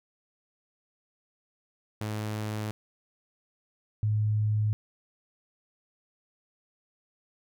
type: tone pair in turn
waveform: sawtooth / sine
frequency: 107 / 106.62 Hz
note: A2 / G#2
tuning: -48 / +46 cents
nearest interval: unison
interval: 6 cents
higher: first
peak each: -27 / -23 dBFS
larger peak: second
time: 2.01-2.71 / 4.03-4.73 s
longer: neither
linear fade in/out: 0 ms
effects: none